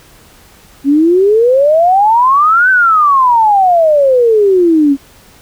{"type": "exponential two-way sweep", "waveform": "sine", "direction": "up then down", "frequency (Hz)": [270, 1549, 270], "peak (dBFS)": -5, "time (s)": [0.84, 4.97], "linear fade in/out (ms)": 50, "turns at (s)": 2.7, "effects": ["pink hiss -42 dBFS RMS until 5.41 s"]}